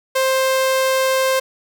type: tone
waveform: sawtooth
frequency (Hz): 526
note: C5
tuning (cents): +9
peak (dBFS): -11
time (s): 0.15-1.4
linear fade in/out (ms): 10
effects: none